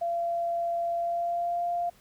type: tone with pitch glide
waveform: sine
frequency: 684 to 696 Hz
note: F5 to F5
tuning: -36 to -6 cents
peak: -26 dBFS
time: 0.01-1.9 s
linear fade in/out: 10 ms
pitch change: +30 cents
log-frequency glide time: 0.94-1.65 s
effects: pink hiss -60 dBFS RMS until 2 s